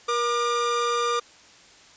45% pulse tone pair together, 475.8 / 1199 Hz, A#4 / D6, +35 / +36 cents, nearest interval octave + major third, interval 1601 cents, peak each -26 / -24 dBFS, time 0.08-1.2 s, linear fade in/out 10 ms, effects white hiss -51 dBFS RMS until 1.96 s + resampled to 16000 Hz

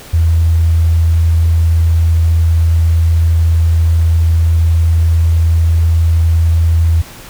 sine tone, 82.41 Hz, E2, in tune, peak -7 dBFS, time 0.13-7.02 s, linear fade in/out 10 ms, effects pink hiss -34 dBFS RMS until 7.29 s

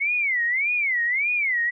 sine tone with vibrato, 2146 Hz, C7, 43 cents sharp, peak -20 dBFS, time 0-1.71 s, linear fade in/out 20 ms, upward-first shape sine, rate 1.7 Hz, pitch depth 240 cents each way, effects none

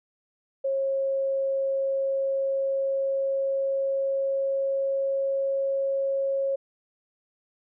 sine tone with pitch glide, 542 to 545.8 Hz, C#5 to C#5, -39 to -27 cents, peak -23 dBFS, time 0.64-6.56 s, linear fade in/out 10 ms, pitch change +12 cents, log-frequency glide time 1.5-5.63 s, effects none

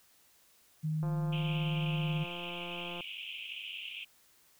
sine tone, 155.56 Hz, D#3, in tune, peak -30 dBFS, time 0.83-2.25 s, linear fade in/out 20 ms
click train, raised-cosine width 1 ms, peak -31 dBFS, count 345, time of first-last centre 1.03-3.007 s, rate 174 Hz
white band-pass noise, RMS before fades -43 dBFS, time 1.32-4.05 s, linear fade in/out 10 ms, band 2400 to 3200 Hz, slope 96 dB/octave
effects white hiss -65 dBFS RMS until 4.59 s

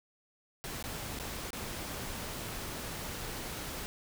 pink noise with dropouts, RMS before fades -40 dBFS, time 0.64-3.86 s, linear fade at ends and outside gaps 0 ms, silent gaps 0.826-0.84 / 1.189-1.198 / 1.505-1.531 s, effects none

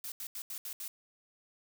blue noise bursts at uneven times, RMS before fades -41 dBFS, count 6, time 0.04-0.12 / 0.2-0.27 / 0.35-0.42 / 0.5-0.58 / 0.65-0.73 / 0.8-0.88 s, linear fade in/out 2 ms, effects none

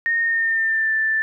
sine tone with pitch glide, 1846 to 1766.7 Hz, A#6 to A6, -17 to +7 cents, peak -17 dBFS, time 0.06-1.22 s, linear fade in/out 0 ms, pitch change -76 cents, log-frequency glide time 0.21-0.93 s, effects none

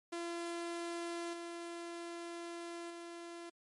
sawtooth tone with level steps, 341.2 Hz, F4, 40 cents flat, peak -35 / -39 / -42 dBFS, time 0.12-3.5 s, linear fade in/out 10 ms, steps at 1.33 / 2.9 s, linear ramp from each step 5 ms, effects MP3 48 kbps

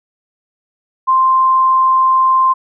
sine tone, 1046.5 Hz, C6, in tune, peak -8 dBFS, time 1.07-2.54 s, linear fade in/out 20 ms, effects none

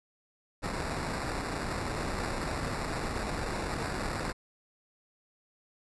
pink noise with sample-and-hold, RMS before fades -34 dBFS, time 0.62-4.33 s, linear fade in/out 20 ms, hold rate 3150 Hz, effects resampled to 24000 Hz

